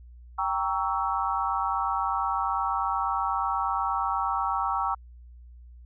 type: chord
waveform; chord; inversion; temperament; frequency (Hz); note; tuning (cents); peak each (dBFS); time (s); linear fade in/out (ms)
sine; G diminished seventh; none; equal with one note detuned; 784 / 932.3 / 1124.2 / 1318.5; G5 / Bb5 / Db6 / Fb6; 0 / 0 / +24 / 0; -30; 0.38-4.95; 10
effects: added 60 Hz sine -45 dBFS peak until 5.85 s